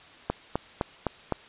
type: click train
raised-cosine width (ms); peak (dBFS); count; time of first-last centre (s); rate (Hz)
1; -11; 5; 0.3-1.323; 3.91
effects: white hiss -50 dBFS RMS until 1.48 s + resampled to 8000 Hz